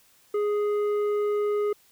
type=tone with tanh clipping; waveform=triangle; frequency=415.3 Hz; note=G#4; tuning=in tune; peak=-24 dBFS; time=0.34-1.73 s; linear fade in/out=5 ms; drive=12 dB; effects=white hiss -60 dBFS RMS until 1.91 s